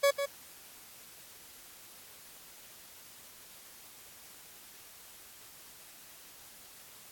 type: tone with echo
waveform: 40% pulse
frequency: 562 Hz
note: C#5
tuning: 24 cents sharp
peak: -21 dBFS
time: 0.03-0.11 s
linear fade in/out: 10 ms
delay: 150 ms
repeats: 1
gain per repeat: -8 dB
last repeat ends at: 0.26 s
effects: white hiss -53 dBFS RMS until 7.11 s + AAC 64 kbps